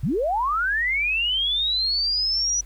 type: linear sweep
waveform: sine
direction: up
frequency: 103.83 to 5920 Hz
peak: -20 dBFS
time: 0.03-2.61 s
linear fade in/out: 5 ms
effects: added 50 Hz sine -38 dBFS peak until 2.65 s + pink hiss -55 dBFS RMS until 2.65 s